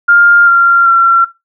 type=tone with pitch steps; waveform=sine; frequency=1404 / 1383.1 / 1362.5 Hz; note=F6 / F6 / F6; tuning=+9 / -17 / -43 cents; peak=-3 dBFS; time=0.08-1.25 s; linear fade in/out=10 ms; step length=390 ms; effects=noise-tail reverb RT60 0.2 s tail -17 dB re dry